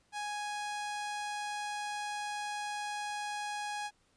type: tone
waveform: sawtooth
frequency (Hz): 830.6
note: G#5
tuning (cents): 0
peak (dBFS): -32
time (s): 0.12-3.91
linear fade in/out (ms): 50
effects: pink hiss -71 dBFS RMS until 4.16 s + resampled to 22050 Hz